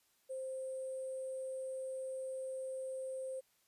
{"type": "tone with sample-and-hold", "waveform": "sine", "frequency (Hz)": 523.3, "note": "C5", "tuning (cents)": 0, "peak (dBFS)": -39, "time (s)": [0.29, 3.41], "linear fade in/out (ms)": 20, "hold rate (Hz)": 8820, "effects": ["white hiss -74 dBFS RMS until 3.67 s", "resampled to 32000 Hz"]}